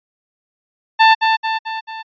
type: tone with echo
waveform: sawtooth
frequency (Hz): 888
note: A5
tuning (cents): +16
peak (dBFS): -3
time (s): 0.99-1.15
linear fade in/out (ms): 20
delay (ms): 220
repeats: 4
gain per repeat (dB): -5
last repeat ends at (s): 2.03
effects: resampled to 11025 Hz